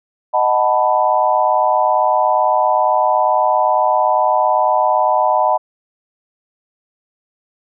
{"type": "chord", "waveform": "sine", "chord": "B dominant seventh", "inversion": "first", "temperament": "equal", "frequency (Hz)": [622.3, 740, 880, 987.8], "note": ["D#5", "F#5", "A5", "B5"], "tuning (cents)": [0, 0, 0, 0], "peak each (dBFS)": -17, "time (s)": [0.33, 5.58], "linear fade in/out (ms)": 20, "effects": []}